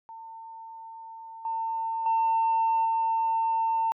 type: tone with level steps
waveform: sine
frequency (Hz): 902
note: A5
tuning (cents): +43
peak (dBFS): -40 / -27 / -20 / -22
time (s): 0.09-3.92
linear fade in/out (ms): 0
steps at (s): 1.45 / 2.06 / 2.85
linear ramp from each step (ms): 2
effects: tanh soft clip ceiling -18 dBFS